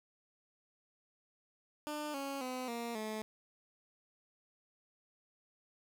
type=tone with pitch steps; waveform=15% pulse; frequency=299.3 / 276 / 254.6 / 234.8 / 216.6 Hz; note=D4 / C#4 / C4 / A#3 / A3; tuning=+33 / -7 / -47 / +13 / -27 cents; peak=-32 dBFS; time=1.87-3.22 s; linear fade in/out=0 ms; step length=270 ms; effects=none